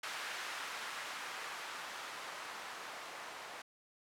violet noise with low-pass filter sweep, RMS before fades -45 dBFS, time 0.03-3.62 s, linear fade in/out 5 ms, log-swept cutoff 1500 to 940 Hz, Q 0.99, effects none

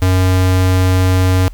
square tone, 92.5 Hz, F#2, in tune, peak -10 dBFS, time 0.02-1.48 s, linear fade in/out 0 ms, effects added 40 Hz sine -28 dBFS peak until 1.53 s + pink hiss -50 dBFS RMS until 1.53 s

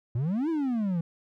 triangle exponential two-way sweep, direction up then down, 111.1 to 338.9 to 161.6 Hz, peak -23 dBFS, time 0.15-1.01 s, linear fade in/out 5 ms, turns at 0.49 s, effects none

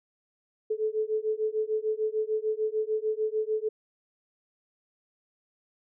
sine beating tone pair, 430.3 / 437 Hz, A4 / A4, -39 / -12 cents, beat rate 6.7 Hz, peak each -29 dBFS, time 0.7-3.69 s, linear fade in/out 10 ms, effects none

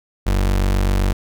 35% pulse tone, 47.64 Hz, G1, 49 cents flat, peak -13 dBFS, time 0.26-1.13 s, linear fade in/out 10 ms, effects none

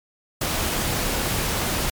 pink noise, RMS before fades -24 dBFS, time 0.41-1.9 s, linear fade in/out 5 ms, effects MP3 96 kbps

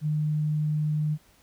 sine tone, 152 Hz, D#3, 40 cents flat, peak -23 dBFS, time 0.01-1.18 s, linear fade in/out 50 ms, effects pink hiss -60 dBFS RMS until 1.42 s

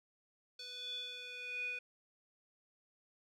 square tone with band-pass filter sweep, 494.4 Hz, B4, 2 cents sharp, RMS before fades -44 dBFS, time 0.59-1.79 s, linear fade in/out 5 ms, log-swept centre 4100 to 2300 Hz, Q 9.7, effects none

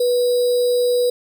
sine tone with sample-and-hold, 490.1 Hz, B4, 13 cents flat, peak -14 dBFS, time 0-1.1 s, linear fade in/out 5 ms, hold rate 4410 Hz, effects none

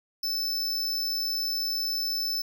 square tone, 5274 Hz, E8, in tune, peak -27 dBFS, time 0.23-2.42 s, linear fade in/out 5 ms, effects none

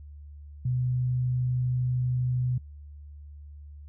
sine tone, 125.7 Hz, B2, 31 cents sharp, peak -24 dBFS, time 0.65-2.58 s, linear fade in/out 5 ms, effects noise-tail reverb RT60 0.1 s tail -20 dB re dry + added 73 Hz sine -42 dBFS peak until 3.88 s

